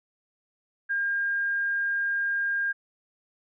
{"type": "tone", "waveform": "sine", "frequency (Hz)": 1610, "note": "G6", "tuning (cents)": 46, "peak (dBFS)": -24, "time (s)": [0.89, 2.73], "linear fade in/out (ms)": 20, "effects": []}